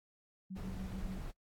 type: tone with tremolo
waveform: sine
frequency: 188.9 Hz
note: F#3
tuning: 36 cents sharp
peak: -40 dBFS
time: 0.5-1.19 s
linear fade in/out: 10 ms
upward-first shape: sine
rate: 6.9 Hz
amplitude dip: 70%
type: noise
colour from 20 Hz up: brown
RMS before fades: -43 dBFS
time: 0.55-1.32 s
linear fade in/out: 20 ms
effects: noise-tail reverb RT60 0.1 s tail -22 dB re dry + AAC 64 kbps